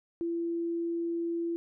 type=tone; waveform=sine; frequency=337.7 Hz; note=E4; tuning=42 cents sharp; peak=-29 dBFS; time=0.21-1.56 s; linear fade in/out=0 ms; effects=none